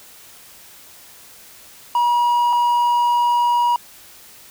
triangle tone pair in turn, 960 / 960 Hz, B5 / B5, -49 / -49 cents, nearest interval unison, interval 0 cents, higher neither, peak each -12 dBFS, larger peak neither, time 1.95-2.53 / 2.53-3.76 s, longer second, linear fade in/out 2 ms, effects white hiss -44 dBFS RMS until 4.5 s

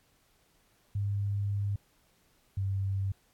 sine tone pair in turn, 100.9 / 97.38 Hz, G#2 / G2, -49 / -11 cents, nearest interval minor second, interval 62 cents, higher first, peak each -28 dBFS, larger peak neither, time 0.95-1.76 / 2.57-3.12 s, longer first, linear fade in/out 5 ms, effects pink hiss -68 dBFS RMS until 3.33 s + AAC 64 kbps

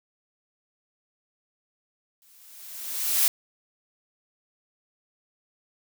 blue noise with exponential growth, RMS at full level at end -19 dBFS, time 2.22-3.28 s, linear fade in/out 1 ms, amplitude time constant 230 ms, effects none

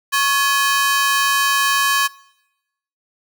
sawtooth ring-modulated tone, 1400 Hz, F6, 4 cents sharp, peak -8 dBFS, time 0.12-2.08 s, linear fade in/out 20 ms, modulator 298 Hz, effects noise-tail reverb RT60 0.9 s tail -23 dB re dry

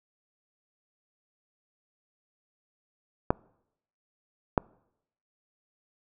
clicks, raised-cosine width 1 ms, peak -7 dBFS, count 2, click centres 3.305 / 4.578 s, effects noise-tail reverb RT60 0.8 s tail -26 dB re dry

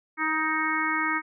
harmonic tone with a mistuned harmonic, 314.1 Hz, D#4, 16 cents sharp, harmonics 1 / 3 / 4 / 5 / 6 / 7, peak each -32 / -32 / -29 / -32 / -30 / -30 dBFS, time 0.17-1.22 s, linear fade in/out 50 ms, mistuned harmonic 6, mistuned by -20 cents, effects none

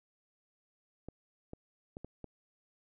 clicks, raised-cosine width 2 ms, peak -30 dBFS, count 5, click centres 1.086 / 1.534 / 1.969 / 2.046 / 2.243 s, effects none

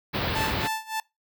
pink band-stop noise, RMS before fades -27 dBFS, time 0.13-0.68 s, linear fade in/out 20 ms, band 4700 to 16000 Hz, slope 48 dB/octave
sawtooth tone with tremolo, 880 Hz, A5, in tune, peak -22 dBFS, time 0.35-1 s, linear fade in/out 2 ms, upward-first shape sine, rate 3.5 Hz, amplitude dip 90%
effects noise-tail reverb RT60 0.2 s tail -23 dB re dry + high-pass 60 Hz 12 dB/octave

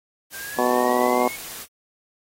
white noise, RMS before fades -36 dBFS, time 0.3-1.67 s, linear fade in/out 50 ms
sine exponential sweep, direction up, 1568 to 2217 Hz, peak -34 dBFS, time 0.34-1.36 s, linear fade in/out 5 ms
harmonic tone, 123.7 Hz, B2, 3 cents sharp, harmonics 2 / 3 / 4 / 5 / 6 / 7 / 8 / 9, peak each -26 / -25 / -25 / -25 / -25 / -28 / -28 / -28 dBFS, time 0.58-1.28 s, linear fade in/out 5 ms
effects AAC 48 kbps

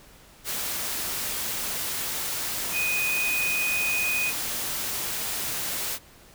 sine tone in noise, 2489 Hz, D#7, in tune, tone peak -24 dBFS, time 2.72-4.33 s, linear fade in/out 50 ms, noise white, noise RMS -30 dBFS, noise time 0.44-5.99 s, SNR +3 dB, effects pink hiss -52 dBFS RMS until 6.34 s

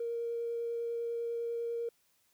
triangle tone with vibrato, 467.5 Hz, A#4, 5 cents sharp, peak -29 dBFS, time 0-1.89 s, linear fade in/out 5 ms, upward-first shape triangle, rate 10 Hz, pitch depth 9 cents each way, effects tanh soft clip ceiling -31 dBFS + white hiss -72 dBFS RMS until 2.33 s

